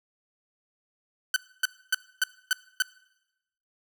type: tone bursts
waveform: sawtooth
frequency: 1516 Hz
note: F#6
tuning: 42 cents sharp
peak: -17 dBFS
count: 6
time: 1.34-2.822 s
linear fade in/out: 2 ms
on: 22 ms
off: 270 ms
effects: noise-tail reverb RT60 0.9 s tail -21 dB re dry